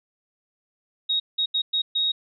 sine tone bursts at uneven times, 3768 Hz, A#7, 18 cents sharp, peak -20 dBFS, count 5, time 1.09-1.2 / 1.38-1.46 / 1.54-1.62 / 1.73-1.82 / 1.95-2.12 s, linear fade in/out 10 ms, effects none

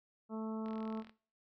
harmonic tone, 220 Hz, A3, in tune, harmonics 1 / 2 / 3 / 4 / 5 / 6, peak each -39 / -45 / -49 / -51 / -53 / -55 dBFS, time 0.29-1.04 s, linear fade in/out 50 ms
click train, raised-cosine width 0.3 ms, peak -38 dBFS, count 19, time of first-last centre 0.66-1.095 s, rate 41.4 Hz
effects noise-tail reverb RT60 0.4 s tail -19 dB re dry

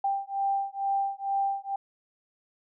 sine beating tone pair, 788 / 790.2 Hz, G5 / G5, +9 / +14 cents, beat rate 2.2 Hz, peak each -29 dBFS, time 0.04-1.76 s, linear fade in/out 5 ms, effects none

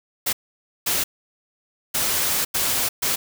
white noise bursts at uneven times, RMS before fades -22 dBFS, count 5, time 0.26-0.33 / 0.86-1.04 / 1.94-2.45 / 2.54-2.89 / 3.02-3.16 s, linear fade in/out 10 ms, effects none

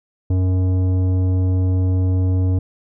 sine tone with tanh clipping, 92.5 Hz, F#2, in tune, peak -16 dBFS, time 0.3-2.59 s, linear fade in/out 5 ms, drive 12 dB, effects none

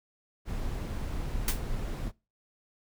brown noise, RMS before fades -33 dBFS, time 0.45-2.12 s, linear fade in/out 50 ms
white noise with exponential decay, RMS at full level -26 dBFS, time 1.48-1.62 s, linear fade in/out 2 ms, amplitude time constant 29 ms
effects noise-tail reverb RT60 0.3 s tail -24 dB re dry

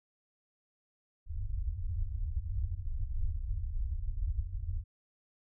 pink low-pass noise, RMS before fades -34 dBFS, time 1.26-4.84 s, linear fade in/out 50 ms, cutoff 100 Hz, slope 96 dB/octave, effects none

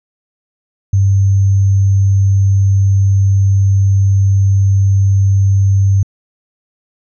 sine tone with sample-and-hold, 98 Hz, G2, in tune, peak -7 dBFS, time 0.93-6.03 s, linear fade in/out 5 ms, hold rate 6300 Hz, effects resampled to 24000 Hz

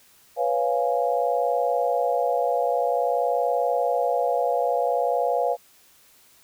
sine chord, C# dominant seventh, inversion third, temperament equal, 493.9 / 554.4 / 698.5 / 830.6 Hz, B4 / C#5 / E#5 / G#5, 0 / 0 / 0 / 0 cents, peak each -25 / -26 / -24 / -29 dBFS, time 0.36-5.57 s, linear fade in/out 50 ms, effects white hiss -56 dBFS RMS until 6.43 s

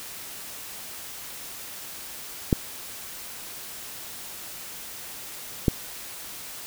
clicks, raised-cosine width 3 ms, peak -5 dBFS, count 2, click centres 2.528 / 5.682 s, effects white hiss -39 dBFS RMS until 6.66 s

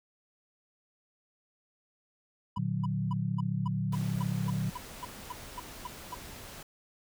triangle tone bursts, 987.8 Hz, B5, in tune, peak -33 dBFS, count 14, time 2.56-6.146 s, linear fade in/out 5 ms, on 24 ms, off 250 ms
sine chord, Bb augmented, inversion none, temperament equal with one note detuned, 116.54 / 150.18 / 185 Hz, Bb2 / D3 / F#3, 0 / +39 / 0 cents, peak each -33 dBFS, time 2.57-4.7 s, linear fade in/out 5 ms
pink noise, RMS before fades -46 dBFS, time 3.92-6.63 s, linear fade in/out 5 ms
effects none

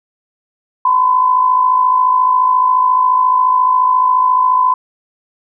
sine tone with amplitude modulation, 1013 Hz, B5, 44 cents sharp, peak -6 dBFS, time 0.85-4.74 s, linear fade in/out 5 ms, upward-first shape sine, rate 54.3 Hz, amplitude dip 55%, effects none

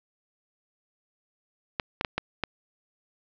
clicks, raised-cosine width 0.3 ms, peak -10 dBFS, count 5, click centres 1.798 / 2.011 / 2.048 / 2.18 / 2.437 s, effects low-pass 5000 Hz 12 dB/octave

